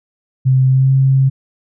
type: tone with pitch glide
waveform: sine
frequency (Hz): 130.81 to 134.02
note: C3 to C3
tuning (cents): 0 to +42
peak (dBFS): -8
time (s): 0.45-1.3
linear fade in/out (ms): 20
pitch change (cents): +42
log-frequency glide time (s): 0.68-0.92
effects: none